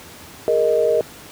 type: chord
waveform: sine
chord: Ab suspended second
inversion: none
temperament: equal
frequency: 415.3 / 466.2 / 622.3 Hz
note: Ab4 / Bb4 / Eb5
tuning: 0 / 0 / 0 cents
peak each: -22 / -17 / -18 dBFS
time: 0.48-1.01 s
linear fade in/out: 0 ms
effects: pink hiss -40 dBFS RMS until 1.31 s + high-pass 80 Hz 12 dB/octave